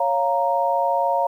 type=chord; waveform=sine; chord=Bb minor; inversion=first; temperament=equal; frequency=554.4 / 698.5 / 932.3 Hz; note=Db5 / F5 / Bb5; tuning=0 / 0 / 0 cents; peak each=-23 / -22 / -21 dBFS; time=0-1.27 s; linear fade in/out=5 ms; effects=9-bit